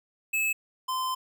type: tone pair in turn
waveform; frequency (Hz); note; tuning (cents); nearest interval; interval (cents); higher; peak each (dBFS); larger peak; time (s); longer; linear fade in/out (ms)
square; 2600 / 1031.8; E7 / C6; -24 / -24; octave + major third; 1600; first; -25 / -28; first; 0.33-0.53 / 0.88-1.15; second; 10
effects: none